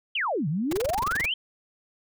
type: exponential two-way sweep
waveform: sine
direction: down then up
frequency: 3250 to 138.59 to 3193 Hz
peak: -24 dBFS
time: 0.15-1.34 s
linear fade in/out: 5 ms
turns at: 0.48 s
type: noise bursts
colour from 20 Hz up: pink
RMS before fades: -31 dBFS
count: 13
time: 0.71-1.258 s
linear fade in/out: 5 ms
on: 20 ms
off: 24 ms
effects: none